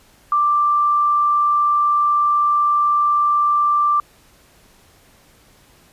sine tone, 1178 Hz, D6, 5 cents sharp, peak -13 dBFS, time 0.32-4 s, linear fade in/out 2 ms, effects pink hiss -52 dBFS RMS until 5.92 s + resampled to 32000 Hz

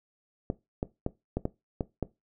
clicks, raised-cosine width 2 ms, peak -15 dBFS, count 7, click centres 0.501 / 0.829 / 1.064 / 1.37 / 1.454 / 1.808 / 2.027 s, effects noise-tail reverb RT60 0.2 s tail -18 dB re dry

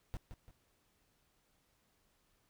brown noise with echo, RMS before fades -40 dBFS, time 0.14-0.17 s, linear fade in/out 0 ms, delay 170 ms, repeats 2, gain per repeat -8 dB, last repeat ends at 0.51 s, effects pink hiss -75 dBFS RMS until 2.49 s

